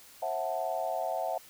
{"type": "chord", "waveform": "sine", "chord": "F# half-diminished seventh", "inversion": "second", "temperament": "equal with one note detuned", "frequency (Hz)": [537, 659.3, 740, 880], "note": ["C5", "E5", "F#5", "A5"], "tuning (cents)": [45, 0, 0, 0], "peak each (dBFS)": [-38, -33, -34, -39], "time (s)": [0.22, 1.38], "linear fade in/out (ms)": 5, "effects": ["white hiss -54 dBFS RMS until 1.49 s"]}